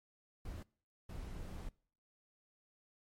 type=noise bursts at uneven times; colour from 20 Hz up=brown; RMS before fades=-45 dBFS; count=2; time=0.45-0.63 / 1.09-1.69 s; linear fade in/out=5 ms; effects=noise-tail reverb RT60 0.5 s tail -24 dB re dry + MP3 64 kbps